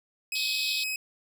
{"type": "tone", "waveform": "sawtooth", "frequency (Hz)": 2542, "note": "D#7", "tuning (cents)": 36, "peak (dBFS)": -26, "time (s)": [0.32, 0.96], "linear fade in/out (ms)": 2}
{"type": "band-pass noise", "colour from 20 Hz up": "pink", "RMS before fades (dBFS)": -32, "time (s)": [0.35, 0.84], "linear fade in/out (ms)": 5, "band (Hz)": [3300, 5100], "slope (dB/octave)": 96}
{"effects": []}